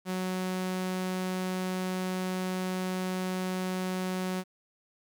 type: tone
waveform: sawtooth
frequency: 185 Hz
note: F#3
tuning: in tune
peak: -26 dBFS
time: 0.05-4.44 s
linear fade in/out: 50 ms
effects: 11-bit